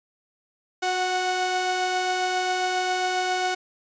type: tone pair together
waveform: sawtooth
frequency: 365.3 / 738 Hz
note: F#4 / F#5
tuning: -22 / -5 cents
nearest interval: octave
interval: 1217 cents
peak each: -25 / -20 dBFS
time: 0.82-3.55 s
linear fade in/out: 10 ms
effects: resampled to 16000 Hz